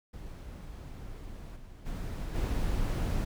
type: noise with level steps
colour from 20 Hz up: brown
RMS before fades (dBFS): -43 / -48 / -36 / -30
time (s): 0.13-3.25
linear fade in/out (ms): 10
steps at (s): 1.55 / 1.85 / 2.34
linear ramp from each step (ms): 20
effects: none